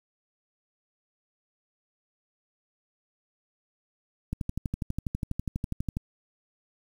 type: click train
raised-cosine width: 5 ms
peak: -17 dBFS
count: 21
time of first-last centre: 4.33-5.969 s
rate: 12.2 Hz
effects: 8-bit

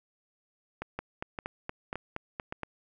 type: two click trains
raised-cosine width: 0.5 ms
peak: -19 / -20 dBFS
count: 8 / 4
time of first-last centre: 0.99-2.633 / 0.82-2.525 s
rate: 4.26 / 1.76 Hz
effects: none

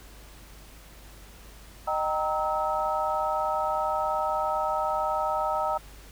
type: tone cluster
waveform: sine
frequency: 617 / 778 / 930 / 1292 Hz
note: D#5 / G5 / A#5 / E6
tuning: -15 / -13 / -4 / -35 cents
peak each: -30 dBFS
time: 1.87-5.78 s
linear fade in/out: 10 ms
effects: added 50 Hz sine -48 dBFS peak until 6.11 s + pink hiss -51 dBFS RMS until 6.11 s

